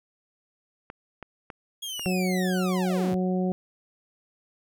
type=clicks; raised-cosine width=0.5 ms; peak=-23 dBFS; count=5; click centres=0.901 / 1.227 / 1.502 / 1.995 / 2.059 s
type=linear sweep; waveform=sawtooth; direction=down; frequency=3322 to 69.3 Hz; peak=-29 dBFS; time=1.82-3.15 s; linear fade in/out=10 ms
type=harmonic tone; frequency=184 Hz; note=F#3; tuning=9 cents flat; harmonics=1 / 2 / 3 / 4; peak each=-24 / -30 / -34 / -36 dBFS; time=2.06-3.52 s; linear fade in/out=0 ms
effects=none